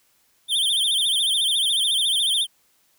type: tone with vibrato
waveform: square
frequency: 3362 Hz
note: G#7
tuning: 20 cents sharp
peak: -19 dBFS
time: 0.48-2.47 s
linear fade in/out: 50 ms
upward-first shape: sine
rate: 14 Hz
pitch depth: 150 cents each way
effects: white hiss -63 dBFS RMS until 2.98 s